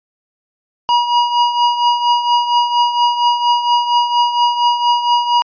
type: tone with tremolo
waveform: square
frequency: 960 Hz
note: B5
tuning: 49 cents flat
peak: -9 dBFS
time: 0.89-5.42 s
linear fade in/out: 0 ms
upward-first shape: triangle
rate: 4.3 Hz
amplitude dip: 70%
effects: resampled to 11025 Hz